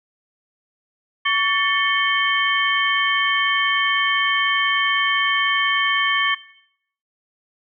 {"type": "tone cluster", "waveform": "sine", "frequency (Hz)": [1127, 1777, 2206, 3116], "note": ["C#6", "A6", "C#7", "G7"], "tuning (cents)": [28, 17, -9, -11], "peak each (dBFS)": -22, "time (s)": [1.25, 6.35], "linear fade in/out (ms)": 10, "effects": ["noise-tail reverb RT60 0.7 s tail -18 dB re dry"]}